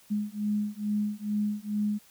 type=beating tone pair; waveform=sine; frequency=207.7 / 210 Hz; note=G#3 / G#3; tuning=0 / +19 cents; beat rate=2.3 Hz; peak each=-30 dBFS; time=0.1-1.99 s; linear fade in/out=20 ms; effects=white hiss -58 dBFS RMS until 2.1 s